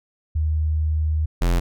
sine / square tone pair in turn, 77.6 / 43.33 Hz, D#2 / F1, -4 / -13 cents, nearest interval minor seventh, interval 1009 cents, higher first, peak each -18 / -17 dBFS, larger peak second, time 0.35-1.26 / 1.41-1.6 s, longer first, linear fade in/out 10 ms, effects none

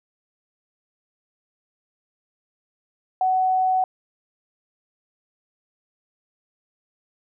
sine tone, 748 Hz, F#5, 19 cents sharp, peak -17 dBFS, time 3.21-3.84 s, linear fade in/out 2 ms, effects none

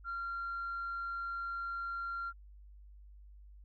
sine tone, 1380 Hz, F6, 21 cents flat, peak -35 dBFS, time 0.04-2.33 s, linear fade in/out 50 ms, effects tanh soft clip ceiling -33 dBFS + added 50 Hz sine -52 dBFS peak until 3.64 s

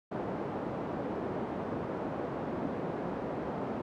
pink band-pass noise, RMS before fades -36 dBFS, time 0.11-3.82 s, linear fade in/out 10 ms, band 200 to 750 Hz, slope 12 dB/octave, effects none

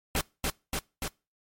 pink noise with echo, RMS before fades -27 dBFS, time 0.15-0.21 s, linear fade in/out 2 ms, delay 290 ms, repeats 3, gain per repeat -2 dB, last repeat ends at 1.08 s, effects noise-tail reverb RT60 0.3 s tail -25 dB re dry + MP3 64 kbps

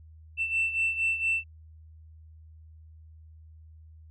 sine beating tone pair, 2675 / 2679.3 Hz, E7 / E7, +25 / +28 cents, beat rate 4.3 Hz, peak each -25 / -30 dBFS, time 0.37-1.44 s, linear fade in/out 50 ms, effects tanh soft clip ceiling -20 dBFS + added 79 Hz sine -48 dBFS peak until 4.1 s

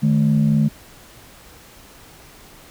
sine tone pair together, 151.8 / 215.7 Hz, D#3 / A3, -42 / -34 cents, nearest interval tritone, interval 608 cents, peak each -15 dBFS, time 0.02-0.69 s, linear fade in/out 20 ms, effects tanh soft clip ceiling -8 dBFS + pink hiss -45 dBFS RMS until 2.7 s

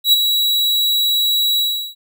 45% pulse tone with ADSR envelope, 3894 Hz, B7, 25 cents flat, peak -7 dBFS, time 0.04-1.95 s, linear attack 88 ms, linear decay 22 ms, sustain -7 dB, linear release 360 ms, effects none

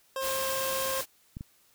25% pulse tone, 532 Hz, C5, 29 cents sharp, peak -27 dBFS, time 0.16-1.01 s, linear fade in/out 2 ms
white noise, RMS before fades -34 dBFS, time 0.2-1.06 s, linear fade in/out 50 ms
clicks, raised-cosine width 5 ms, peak -26 dBFS, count 2, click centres 1.369 / 1.409 s
effects white hiss -64 dBFS RMS until 1.74 s

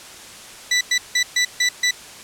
20% pulse tone bursts at uneven times, 1975.5 Hz, B6, in tune, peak -10 dBFS, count 6, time 0.71-0.81 / 0.91-0.98 / 1.15-1.23 / 1.36-1.45 / 1.6-1.69 / 1.83-1.91 s, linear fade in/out 5 ms, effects white hiss -39 dBFS RMS until 2.23 s + low-pass 9000 Hz 12 dB/octave

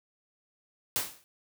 white noise with exponential decay, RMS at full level -26 dBFS, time 0.96-1.24 s, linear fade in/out 0 ms, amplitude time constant 59 ms, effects none

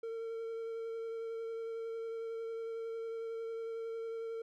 triangle tone with vibrato, 454.5 Hz, A#4, 44 cents flat, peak -36 dBFS, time 0.03-4.42 s, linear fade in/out 5 ms, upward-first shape triangle, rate 11 Hz, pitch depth 16 cents each way, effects none

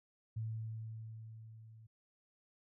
sine tone with level ramp, 111.1 Hz, A2, 17 cents sharp, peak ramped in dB -36 to -55 dBFS, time 0.36-1.87 s, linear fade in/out 10 ms, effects none

